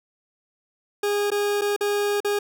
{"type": "tone with dropouts", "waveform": "40% pulse", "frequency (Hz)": 410, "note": "G#4", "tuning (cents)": -22, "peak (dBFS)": -20, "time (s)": [1.03, 2.39], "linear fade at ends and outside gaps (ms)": 5, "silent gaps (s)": [[1.304, 1.316], [1.612, 1.617], [1.764, 1.808], [2.204, 2.246]], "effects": []}